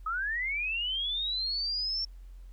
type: linear sweep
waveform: sine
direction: up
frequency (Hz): 1244.5 to 5480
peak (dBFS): -29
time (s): 0.06-2.05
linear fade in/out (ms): 5
effects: added 44 Hz sine -44 dBFS peak until 2.52 s + pink hiss -69 dBFS RMS until 2.52 s